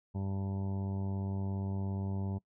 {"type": "harmonic tone", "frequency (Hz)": 97.3, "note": "G2", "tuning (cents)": -12, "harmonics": [1, 2, 3, 4, 5, 6, 7, 8, 9, 10], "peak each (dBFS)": [-34, -38, -49, -48, -58, -54, -55, -59, -53, -61], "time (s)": [0.14, 2.39], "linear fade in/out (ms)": 20, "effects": ["noise-tail reverb RT60 0.1 s tail -22 dB re dry"]}